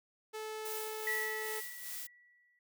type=tone; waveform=sawtooth; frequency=434.4 Hz; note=A4; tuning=22 cents flat; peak=-36 dBFS; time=0.33-1.61 s; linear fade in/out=20 ms
type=noise with tremolo; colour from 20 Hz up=blue; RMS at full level=-42 dBFS; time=0.65-2.07 s; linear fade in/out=5 ms; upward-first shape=sine; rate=2.5 Hz; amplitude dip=55%
type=tone with exponential decay; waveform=sine; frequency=1947 Hz; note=B6; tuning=25 cents flat; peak=-31 dBFS; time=1.07-2.59 s; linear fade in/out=2 ms; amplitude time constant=330 ms
effects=none